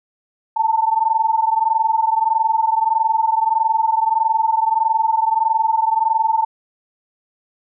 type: tone pair together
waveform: sine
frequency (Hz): 880 / 901.6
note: A5 / A5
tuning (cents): 0 / +42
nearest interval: unison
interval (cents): 42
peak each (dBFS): -17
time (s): 0.56-6.45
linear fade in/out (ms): 10
effects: none